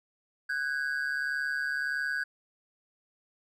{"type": "ring-modulated tone", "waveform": "triangle", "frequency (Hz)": 1568, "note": "G6", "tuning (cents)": 0, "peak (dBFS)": -24, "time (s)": [0.49, 2.24], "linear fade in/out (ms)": 10, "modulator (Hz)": 70.8, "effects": []}